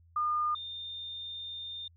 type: tone pair in turn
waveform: sine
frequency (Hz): 1214 / 3622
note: D#6 / A7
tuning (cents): -43 / +49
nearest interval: octave + perfect fifth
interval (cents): 1892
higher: second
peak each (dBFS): -27 / -38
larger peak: first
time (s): 0.16-0.55 / 0.55-1.88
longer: second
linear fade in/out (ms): 5
effects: added 84 Hz sine -58 dBFS peak until 1.96 s